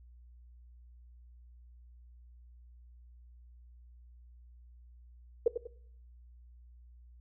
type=tone with echo; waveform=sine; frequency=466.2 Hz; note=A#4; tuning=in tune; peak=-20 dBFS; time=5.46-5.48 s; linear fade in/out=5 ms; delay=96 ms; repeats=2; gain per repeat=-9 dB; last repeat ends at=5.672 s; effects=noise-tail reverb RT60 0.6 s tail -19 dB re dry + added 60 Hz sine -53 dBFS peak until 7.2 s